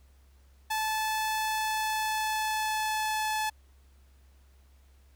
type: tone with pitch glide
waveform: sawtooth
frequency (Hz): 870 to 863.5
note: A5 to A5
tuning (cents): -20 to -33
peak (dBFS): -24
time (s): 0.7-3.5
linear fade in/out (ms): 10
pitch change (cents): -13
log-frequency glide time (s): 1.37-3.3
effects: added 67 Hz sine -56 dBFS peak until 5.15 s + pink hiss -68 dBFS RMS until 5.15 s

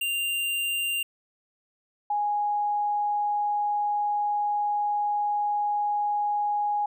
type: tone pair in turn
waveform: square / sine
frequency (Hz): 2786 / 828.3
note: F7 / G#5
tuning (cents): -5 / -5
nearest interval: octave + major sixth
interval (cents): 2100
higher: first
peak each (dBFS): -26 / -23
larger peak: second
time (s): 0.01-1.03 / 2.1-6.86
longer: second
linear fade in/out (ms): 5
effects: none

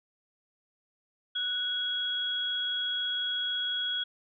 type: tone pair together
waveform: sine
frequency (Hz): 1480 / 3322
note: F#6 / G#7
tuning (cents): 0 / 0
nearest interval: octave + major second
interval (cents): 1400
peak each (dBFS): -36 / -29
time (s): 1.35-4.04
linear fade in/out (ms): 10
effects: none

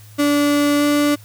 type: tone with pitch glide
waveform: 35% pulse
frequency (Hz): 289.8 to 291.8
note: D4 to D4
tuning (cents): -23 to -11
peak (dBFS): -12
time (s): 0.18-1.16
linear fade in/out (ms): 20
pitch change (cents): +12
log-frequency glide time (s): 0.78-0.83
effects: added 106 Hz sine -40 dBFS peak until 1.24 s + white hiss -48 dBFS RMS until 1.24 s

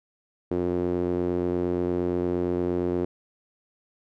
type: tone with band-pass filter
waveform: sawtooth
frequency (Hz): 88.6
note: F2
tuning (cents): +25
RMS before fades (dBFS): -26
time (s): 0.51-3.05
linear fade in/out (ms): 5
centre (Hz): 360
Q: 2.8
effects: none

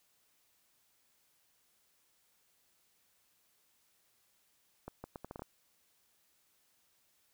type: accelerating click train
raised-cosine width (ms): 1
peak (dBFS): -29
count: 8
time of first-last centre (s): 4.88-5.421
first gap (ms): 160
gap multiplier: 0.74
effects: white hiss -73 dBFS RMS until 7.33 s

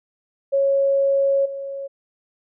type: tone with level steps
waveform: sine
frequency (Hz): 551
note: C#5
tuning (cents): -11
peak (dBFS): -15 / -27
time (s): 0.52-1.88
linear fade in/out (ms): 20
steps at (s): 1.45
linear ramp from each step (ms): 10
effects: none

